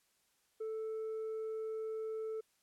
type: tone with tanh clipping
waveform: triangle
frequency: 440 Hz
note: A4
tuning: in tune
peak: -38 dBFS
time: 0.6-2.41 s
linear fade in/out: 10 ms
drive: 7 dB
effects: white hiss -75 dBFS RMS until 2.62 s + low-pass 12000 Hz 12 dB/octave